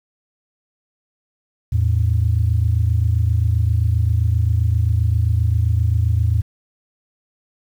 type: tone pair together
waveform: sine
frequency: 82.41 / 110 Hz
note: E2 / A2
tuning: 0 / 0 cents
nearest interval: perfect fourth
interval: 500 cents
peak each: -16 dBFS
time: 1.72-6.42 s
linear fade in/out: 10 ms
effects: tanh soft clip ceiling -7 dBFS + 8-bit